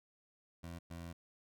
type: tone bursts at uneven times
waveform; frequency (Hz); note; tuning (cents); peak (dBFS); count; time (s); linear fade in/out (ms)
20% pulse; 84.9; F2; -48; -40; 2; 0.63-0.79 / 0.9-1.13; 10
effects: none